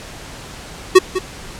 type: tone with echo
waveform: square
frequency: 372.2 Hz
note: F#4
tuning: 10 cents sharp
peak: -3 dBFS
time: 0.95-0.99 s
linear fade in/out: 10 ms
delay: 200 ms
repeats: 1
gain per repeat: -13 dB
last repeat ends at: 1.19 s
effects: pink hiss -34 dBFS RMS until 1.59 s + low-pass 9000 Hz 12 dB/octave